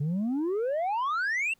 sine exponential sweep, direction up, 138.59 to 2794 Hz, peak -23 dBFS, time 0-1.54 s, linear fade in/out 10 ms, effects tanh soft clip ceiling -25 dBFS + pink hiss -68 dBFS RMS until 1.59 s

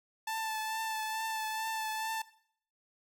sawtooth tone with vibrato, 880 Hz, A5, in tune, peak -30 dBFS, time 0.27-2.22 s, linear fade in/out 5 ms, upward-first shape triangle, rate 2.3 Hz, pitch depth 24 cents each way, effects noise-tail reverb RT60 0.6 s tail -17 dB re dry

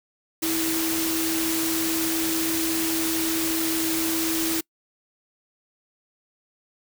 sine tone in noise, 325.6 Hz, E4, 21 cents flat, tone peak -25 dBFS, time 0.42-4.61 s, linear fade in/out 10 ms, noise white, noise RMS -27 dBFS, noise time 0.42-4.61 s, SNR -1 dB, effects noise-tail reverb RT60 0.1 s tail -26 dB re dry

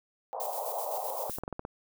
pink band-pass noise, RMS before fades -36 dBFS, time 0.33-1.3 s, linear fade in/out 0 ms, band 530 to 950 Hz, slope 48 dB/octave
violet noise with tremolo, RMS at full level -38 dBFS, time 0.4-1.39 s, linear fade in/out 0 ms, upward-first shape square, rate 7.8 Hz, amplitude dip 40%
clicks, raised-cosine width 1 ms, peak -22 dBFS, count 7, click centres 1.297 / 1.385 / 1.436 / 1.479 / 1.527 / 1.594 / 1.651 s
effects none

